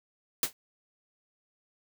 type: noise with exponential decay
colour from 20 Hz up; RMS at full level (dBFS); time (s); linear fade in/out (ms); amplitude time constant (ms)
white; -22; 0.43-0.53; 1; 20
effects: none